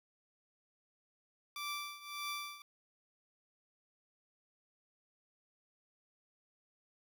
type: tone with tremolo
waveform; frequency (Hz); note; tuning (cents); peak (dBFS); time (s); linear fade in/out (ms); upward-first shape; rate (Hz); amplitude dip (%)
15% pulse; 1169; D6; -8; -31; 1.56-2.62; 2; triangle; 1.7; 85
effects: none